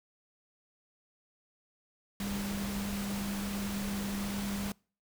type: tone in noise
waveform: sine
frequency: 200.3 Hz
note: G3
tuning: 38 cents sharp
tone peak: -34 dBFS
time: 2.2-4.72 s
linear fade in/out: 2 ms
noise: pink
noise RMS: -40 dBFS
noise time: 2.2-4.72 s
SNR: +3 dB
effects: noise-tail reverb RT60 0.4 s tail -26 dB re dry